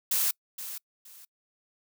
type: noise with echo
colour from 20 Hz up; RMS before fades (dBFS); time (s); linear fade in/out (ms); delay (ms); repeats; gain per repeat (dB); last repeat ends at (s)
blue; -26; 0.11-0.31; 5; 470; 2; -12; 1.25
effects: noise-tail reverb RT60 0.1 s tail -26 dB re dry